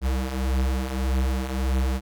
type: beating tone pair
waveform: square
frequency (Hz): 63.9 / 65.6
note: C2 / C2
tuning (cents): -40 / +5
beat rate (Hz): 1.7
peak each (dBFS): -29 / -24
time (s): 0.01-2.01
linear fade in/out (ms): 50
effects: none